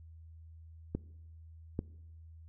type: clicks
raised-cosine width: 3 ms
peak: -20 dBFS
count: 2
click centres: 0.95 / 1.791 s
effects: noise-tail reverb RT60 0.9 s tail -22 dB re dry + added 81 Hz sine -50 dBFS peak until 2.48 s